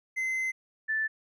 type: tone pair in turn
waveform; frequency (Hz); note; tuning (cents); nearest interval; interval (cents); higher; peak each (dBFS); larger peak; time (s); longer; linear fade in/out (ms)
triangle / sine; 2059 / 1758; C7 / A6; -28 / -2; minor third; 274; first; -26; neither; 0.16-0.52 / 0.88-1.08; first; 20
effects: none